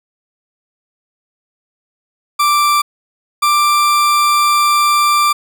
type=tone pair in turn; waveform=40% pulse; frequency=1174.7 / 1179.9 Hz; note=D6 / D6; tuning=0 / +8 cents; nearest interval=unison; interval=8 cents; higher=second; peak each=-9 / -9 dBFS; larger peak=neither; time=2.39-2.82 / 3.42-5.33 s; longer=second; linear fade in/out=10 ms; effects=none